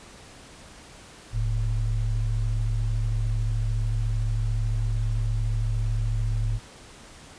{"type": "tone pair together", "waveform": "sine", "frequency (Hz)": [41.2, 110], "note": ["E1", "A2"], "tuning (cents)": [0, 0], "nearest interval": "octave + perfect fourth", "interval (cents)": 1700, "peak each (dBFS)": -25, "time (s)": [1.32, 6.6], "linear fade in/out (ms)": 50, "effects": ["pink hiss -47 dBFS RMS until 7.38 s", "resampled to 22050 Hz"]}